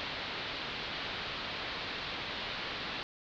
white low-pass noise, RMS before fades -39 dBFS, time 0-3.03 s, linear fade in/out 0 ms, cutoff 4300 Hz, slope 48 dB/octave, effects none

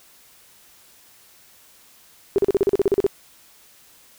sine tone bursts, 396.1 Hz, G4, 18 cents sharp, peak -13 dBFS, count 12, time 2.36-3.065 s, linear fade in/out 0 ms, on 23 ms, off 39 ms, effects white hiss -52 dBFS RMS until 4.18 s

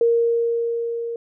sine tone with level ramp, 466.2 Hz, A#4, in tune, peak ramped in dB -13 to -25 dBFS, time 0.01-1.16 s, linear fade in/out 2 ms, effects none

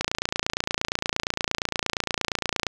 click train, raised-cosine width 0.2 ms, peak -6 dBFS, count 77, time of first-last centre 0.01-2.667 s, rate 28.6 Hz, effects none

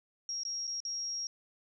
sine tone with dropouts, 5600 Hz, F8, 4 cents sharp, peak -34 dBFS, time 0.29-1.27 s, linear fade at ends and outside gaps 1 ms, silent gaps 0.434-0.451 / 0.67-0.676 / 0.803-0.851 s, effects none

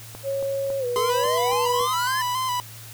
click train, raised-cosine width 1 ms, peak -24 dBFS, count 7, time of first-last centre 0.15-1.807 s, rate 3.62 Hz
sine tone with pitch glide, 549 to 486.3 Hz, C#5 to B4, -17 to -27 cents, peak -23 dBFS, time 0.23-1.88 s, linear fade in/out 50 ms, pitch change -210 cents, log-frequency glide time 0.79-0.86 s
45% pulse tone with vibrato, 1010 Hz, B5, 39 cents sharp, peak -23 dBFS, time 0.96-2.6 s, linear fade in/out 0 ms, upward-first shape square, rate 3.6 Hz, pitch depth 40 cents each way
square exponential sweep, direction up, 410.8 to 1800 Hz, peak -27 dBFS, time 0.96-2.22 s, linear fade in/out 2 ms
effects added 112 Hz sine -42 dBFS peak until 2.93 s + white hiss -43 dBFS RMS until 2.93 s

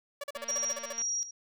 sawtooth tone bursts, 572 Hz, D5, 46 cents flat, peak -31 dBFS, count 11, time 0.21-0.928 s, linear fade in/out 5 ms, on 28 ms, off 41 ms
click train, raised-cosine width 0.3 ms, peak -31 dBFS, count 153, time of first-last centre 0.36-1.018 s, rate 231 Hz
sine tone with tremolo, 5690 Hz, F8, 31 cents sharp, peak -29 dBFS, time 0.48-1.31 s, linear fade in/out 5 ms, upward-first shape square, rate 2 Hz, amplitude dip 75%
effects none

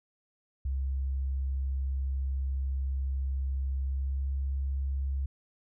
sine tone with pitch glide, 67 to 67.94 Hz, C2 to C#2, +42 to -34 cents, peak -28 dBFS, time 0.65-5.26 s, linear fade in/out 5 ms, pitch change +24 cents, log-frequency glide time 3.84-4.28 s, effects none

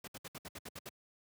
pink noise bursts, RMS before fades -45 dBFS, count 9, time 0.04-0.892 s, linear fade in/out 5 ms, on 36 ms, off 66 ms, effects high-pass 100 Hz 12 dB/octave

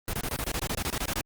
pink noise bursts, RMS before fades -30 dBFS, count 15, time 0.08-1.21 s, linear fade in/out 0 ms, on 52 ms, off 25 ms, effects Opus 32 kbps

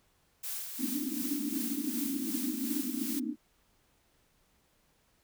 blue noise with tremolo, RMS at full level -37 dBFS, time 0.43-3.2 s, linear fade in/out 10 ms, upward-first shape sine, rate 2.7 Hz, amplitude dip 45%
white band-pass noise, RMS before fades -35 dBFS, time 0.78-3.36 s, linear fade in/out 50 ms, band 220 to 310 Hz, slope 96 dB/octave
effects pink hiss -70 dBFS RMS until 5.23 s

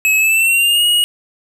square tone with pitch glide, 2573 to 2888 Hz, E7 to F#7, -43 to -43 cents, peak -11 dBFS, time 0.05-1.04 s, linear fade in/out 0 ms, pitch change +200 cents, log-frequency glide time 0.17-0.85 s, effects none

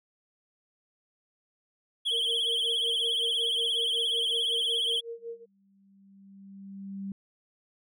triangle tone with vibrato, 3219 Hz, G7, 45 cents sharp, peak -24 dBFS, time 2.05-5.01 s, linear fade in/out 20 ms, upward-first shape triangle, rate 17 Hz, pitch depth 110 cents each way
sine tone with tremolo, 464 Hz, A#4, 8 cents flat, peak -34 dBFS, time 2.1-5.46 s, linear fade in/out 50 ms, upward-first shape sine, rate 5.4 Hz, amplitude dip 90%
sine tone with exponential growth, 196 Hz, G3, in tune, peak -32 dBFS, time 5.18-7.12 s, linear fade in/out 2 ms, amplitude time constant 420 ms
effects none

